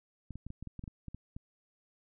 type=clicks; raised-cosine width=5 ms; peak=-30 dBFS; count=12; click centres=0.307 / 0.356 / 0.466 / 0.504 / 0.626 / 0.673 / 0.793 / 0.839 / 0.878 / 1.083 / 1.146 / 1.365 s; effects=none